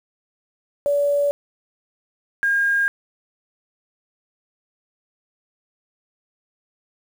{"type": "tone pair in turn", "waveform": "sine", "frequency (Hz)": [573, 1617.8], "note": ["D5", "G#6"], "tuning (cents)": [-43, -46], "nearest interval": "octave + tritone", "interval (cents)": 1797, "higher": "second", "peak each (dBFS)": -16, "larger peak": "neither", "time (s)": [[0.86, 1.31], [2.43, 2.88]], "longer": "neither", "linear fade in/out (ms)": 0, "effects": ["7-bit"]}